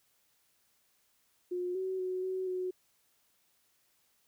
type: tone with pitch steps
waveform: sine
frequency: 358.5 / 376.5 / 369.3 / 374.6 / 367.5 Hz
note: F4 / F#4 / F#4 / F#4 / F#4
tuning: +45 / +30 / -3 / +21 / -12 cents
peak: -32 dBFS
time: 1.51-2.71 s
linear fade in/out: 10 ms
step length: 240 ms
effects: white hiss -72 dBFS RMS until 4.27 s